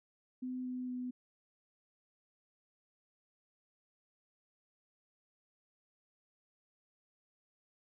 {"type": "tone with pitch steps", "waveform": "sine", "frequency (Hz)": [254, 252.1, 250.2], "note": ["B3", "B3", "B3"], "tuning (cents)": [49, 36, 23], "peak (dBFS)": -37, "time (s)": [0.42, 1.11], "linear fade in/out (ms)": 10, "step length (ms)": 230, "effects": []}